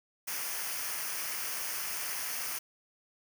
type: noise with comb filter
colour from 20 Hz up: white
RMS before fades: -36 dBFS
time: 0.27-2.59 s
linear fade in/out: 10 ms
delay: 0.26 ms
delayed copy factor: -0.65
effects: none